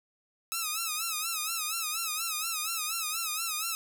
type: tone with vibrato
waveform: 5% pulse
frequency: 1289 Hz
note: E6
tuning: 39 cents flat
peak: -19 dBFS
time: 0.52-3.75 s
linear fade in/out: 0 ms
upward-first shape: sine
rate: 4.2 Hz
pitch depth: 100 cents each way
effects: none